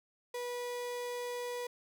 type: tone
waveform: 35% pulse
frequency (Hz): 487.9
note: B4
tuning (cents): -21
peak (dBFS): -35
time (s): 0.34-1.67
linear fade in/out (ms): 5
effects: none